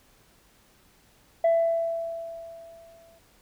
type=tone with exponential decay; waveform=sine; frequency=666 Hz; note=E5; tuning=18 cents sharp; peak=-15 dBFS; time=1.44-3.19 s; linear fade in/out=5 ms; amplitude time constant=380 ms; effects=tanh soft clip ceiling -16 dBFS + pink hiss -60 dBFS RMS until 3.41 s